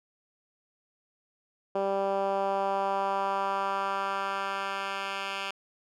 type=tone with band-pass filter sweep; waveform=10% pulse; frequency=196 Hz; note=G3; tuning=in tune; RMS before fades=-30 dBFS; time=1.75-5.51 s; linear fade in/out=5 ms; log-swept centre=530 to 2400 Hz; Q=1.6; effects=none